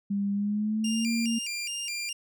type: tone with pitch glide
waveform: sine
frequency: 200.5 to 230.3 Hz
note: G3 to A#3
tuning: +39 to -21 cents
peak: -25 dBFS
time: 0.1-1.39 s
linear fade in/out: 10 ms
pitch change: +240 cents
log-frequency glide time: 0.33-1.09 s
type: tone with vibrato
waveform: 20% pulse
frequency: 2588 Hz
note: E7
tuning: 32 cents flat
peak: -26 dBFS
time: 0.84-2.13 s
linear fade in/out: 5 ms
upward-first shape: square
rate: 2.4 Hz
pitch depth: 140 cents each way
effects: none